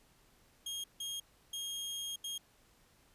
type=tone bursts at uneven times; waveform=sawtooth; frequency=3247 Hz; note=G#7; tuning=40 cents flat; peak=-35 dBFS; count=4; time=0.66-0.84 / 1-1.2 / 1.53-2.16 / 2.24-2.38 s; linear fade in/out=5 ms; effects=pink hiss -67 dBFS RMS until 3.14 s + resampled to 32000 Hz